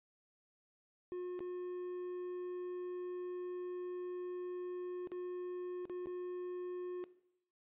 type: tone with dropouts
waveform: triangle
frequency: 359.5 Hz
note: F#4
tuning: 50 cents flat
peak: -37 dBFS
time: 1.12-7.04 s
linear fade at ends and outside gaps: 0 ms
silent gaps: 1.392-1.405 / 5.073-5.118 / 5.854-5.897 / 6.059-6.07 s
effects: noise-tail reverb RT60 0.7 s tail -17 dB re dry + resampled to 8000 Hz